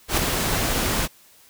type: noise with ADSR envelope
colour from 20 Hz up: pink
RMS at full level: -18 dBFS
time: 0.08-1.08 s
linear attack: 95 ms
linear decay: 4 ms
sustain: -5 dB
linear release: 36 ms
effects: white hiss -53 dBFS RMS until 1.49 s